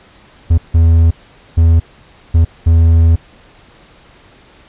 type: tone bursts at uneven times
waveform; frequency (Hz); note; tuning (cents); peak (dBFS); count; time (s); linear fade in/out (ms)
triangle; 82.41; E2; 0; -3; 5; 0.5-0.58 / 0.74-1.11 / 1.57-1.8 / 2.34-2.45 / 2.66-3.16; 10
effects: pink hiss -44 dBFS RMS until 4.68 s + resampled to 8000 Hz